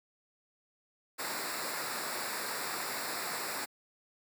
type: noise with comb filter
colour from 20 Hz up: pink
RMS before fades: -37 dBFS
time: 1.18-3.66 s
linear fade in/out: 20 ms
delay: 0.32 ms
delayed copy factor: -0.75
effects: high-pass 200 Hz 12 dB/octave